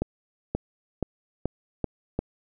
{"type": "accelerating click train", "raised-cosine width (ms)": 2, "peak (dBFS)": -12, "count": 6, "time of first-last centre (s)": [0.02, 2.19], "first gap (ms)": 530, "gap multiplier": 0.9, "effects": []}